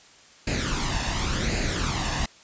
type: noise with flanger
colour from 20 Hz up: pink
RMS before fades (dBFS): -26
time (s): 0.47-2.26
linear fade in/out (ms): 5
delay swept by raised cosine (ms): 0.43 to 1.12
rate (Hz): 0.91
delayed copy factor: +0.6
effects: white hiss -52 dBFS RMS until 2.43 s + resampled to 16000 Hz